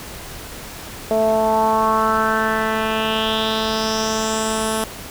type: tone with low-pass filter sweep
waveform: 10% pulse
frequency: 220 Hz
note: A3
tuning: in tune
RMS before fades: -19 dBFS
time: 1.11-4.84 s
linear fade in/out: 0 ms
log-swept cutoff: 600 to 11000 Hz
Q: 3.9
effects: pink hiss -34 dBFS RMS until 5.1 s